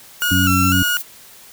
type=noise; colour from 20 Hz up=violet; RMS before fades=-27 dBFS; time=0.2-1.03 s; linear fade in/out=20 ms
type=tone with vibrato; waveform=30% pulse; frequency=1396.9 Hz; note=F6; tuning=in tune; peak=-14 dBFS; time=0.22-0.97 s; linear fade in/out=0 ms; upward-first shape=square; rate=2 Hz; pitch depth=58 cents each way
type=harmonic tone; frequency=92.5 Hz; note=F#2; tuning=in tune; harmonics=1 / 2 / 3; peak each=-18 / -20 / -19 dBFS; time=0.31-0.83 s; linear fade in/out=5 ms
effects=white hiss -43 dBFS RMS until 1.52 s